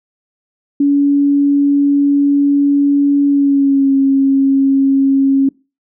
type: tone with pitch glide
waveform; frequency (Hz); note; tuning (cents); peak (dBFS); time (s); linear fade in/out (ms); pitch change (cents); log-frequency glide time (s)
sine; 283.6 to 272.2; C#4 to C#4; +40 to -31; -8; 0.8-5.49; 5; -71; 3.27-3.94
effects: noise-tail reverb RT60 0.3 s tail -24 dB re dry